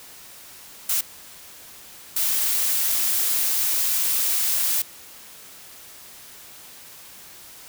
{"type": "noise bursts at uneven times", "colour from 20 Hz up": "blue", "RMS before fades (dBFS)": -22, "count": 2, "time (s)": [[0.89, 1.01], [2.16, 4.82]], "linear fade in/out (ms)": 5, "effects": ["white hiss -44 dBFS RMS until 7.68 s"]}